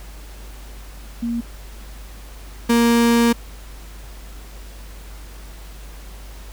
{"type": "tone pair in turn", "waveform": ["sine", "35% pulse"], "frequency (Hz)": [234.3, 234.3], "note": ["A#3", "A#3"], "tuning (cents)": [9, 9], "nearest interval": "unison", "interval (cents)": 0, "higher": "neither", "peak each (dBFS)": [-20, -11], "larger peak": "second", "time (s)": [[1.22, 1.41], [2.69, 3.33]], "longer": "second", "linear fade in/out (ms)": 10, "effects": ["added 50 Hz sine -35 dBFS peak until 6.52 s", "pink hiss -44 dBFS RMS until 6.52 s"]}